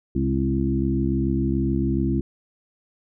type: harmonic tone with a mistuned harmonic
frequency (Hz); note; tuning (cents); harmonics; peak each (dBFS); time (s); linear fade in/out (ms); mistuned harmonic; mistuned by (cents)
67; C2; +42; 1 / 2 / 3 / 4 / 5; -26 / -26 / -26 / -26 / -26; 0.15-2.21; 5; 3; +37
effects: none